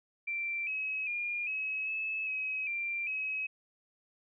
sine tone with pitch steps, 2351 / 2558 / 2416 / 2563 / 2599 / 2546 / 2369 / 2553 Hz, D7 / D#7 / D7 / E7 / E7 / D#7 / D7 / D#7, +1 / +47 / +48 / -49 / -25 / +39 / +14 / +44 cents, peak -32 dBFS, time 0.27-3.47 s, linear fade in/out 10 ms, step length 400 ms, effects none

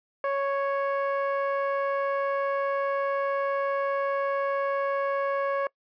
15% pulse tone with low-pass filter, 554.4 Hz, C#5, in tune, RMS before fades -27 dBFS, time 0.24-5.67 s, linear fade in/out 2 ms, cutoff 1200 Hz, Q 0.61, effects noise-tail reverb RT60 0.1 s tail -24 dB re dry + resampled to 11025 Hz

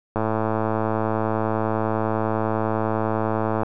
click train, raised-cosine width 1 ms, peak -9 dBFS, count 383, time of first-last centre 0.16-3.633 s, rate 110 Hz, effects none

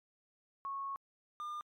sine / triangle tone pair in turn, 1100 / 1204.8 Hz, C#6 / D6, -14 / +44 cents, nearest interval major second, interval 158 cents, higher second, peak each -37 / -37 dBFS, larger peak neither, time 0.65-0.96 / 1.4-1.61 s, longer first, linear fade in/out 0 ms, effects MP3 96 kbps

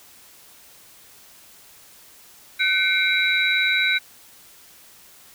sine tone cluster, 1517 / 2153 / 2334 / 3901 Hz, F#6 / C7 / D7 / B7, +43 / +49 / -11 / -22 cents, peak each -23 dBFS, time 2.59-3.99 s, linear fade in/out 20 ms, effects white hiss -49 dBFS RMS until 5.34 s

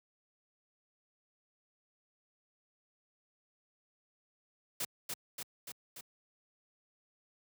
white noise with echo, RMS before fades -36 dBFS, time 4.8-4.85 s, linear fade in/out 5 ms, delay 290 ms, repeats 4, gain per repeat -3 dB, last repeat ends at 6.01 s, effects high-pass 80 Hz 12 dB/octave

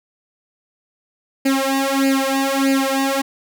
sawtooth tone with flanger, 270.9 Hz, C#4, 40 cents flat, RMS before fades -18 dBFS, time 1.45-3.22 s, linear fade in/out 10 ms, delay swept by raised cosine 0.42 to 2.62 ms, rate 1.6 Hz, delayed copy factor +1, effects none

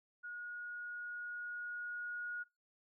sine tone with level ramp, 1445 Hz, F#6, 41 cents flat, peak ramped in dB -43 to -39 dBFS, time 0.23-2.44 s, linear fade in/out 20 ms, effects noise-tail reverb RT60 0.2 s tail -20 dB re dry

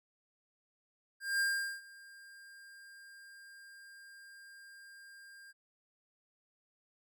square tone with ADSR envelope, 1602 Hz, G6, 37 cents sharp, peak -29 dBFS, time 1.2-5.53 s, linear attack 200 ms, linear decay 410 ms, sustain -24 dB, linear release 28 ms, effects none

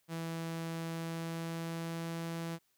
sawtooth tone with pitch glide, 164.81 to 166.34 Hz, E3 to E3, 0 to +16 cents, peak -33 dBFS, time 0.08-2.59 s, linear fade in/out 50 ms, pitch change +16 cents, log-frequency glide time 0.88-2.26 s, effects white hiss -75 dBFS RMS until 2.77 s

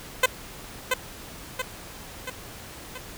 10% pulse tone with echo, 511 Hz, C5, 41 cents flat, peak -7 dBFS, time 0.23-0.26 s, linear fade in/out 5 ms, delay 680 ms, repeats 4, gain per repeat -5 dB, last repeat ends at 2.98 s, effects pink hiss -42 dBFS RMS until 3.17 s

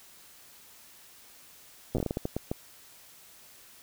slowing click train, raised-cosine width 2 ms, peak -16 dBFS, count 12, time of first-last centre 1.95-2.515 s, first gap 8 ms, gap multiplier 1.34, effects white hiss -54 dBFS RMS until 3.82 s

